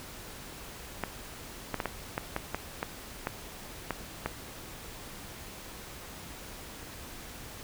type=clicks; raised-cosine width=0.5 ms; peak=-15 dBFS; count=11; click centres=1.037 / 1.743 / 1.802 / 1.857 / 2.179 / 2.364 / 2.546 / 2.829 / 3.271 / 3.907 / 4.26 s; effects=pink hiss -45 dBFS RMS until 7.63 s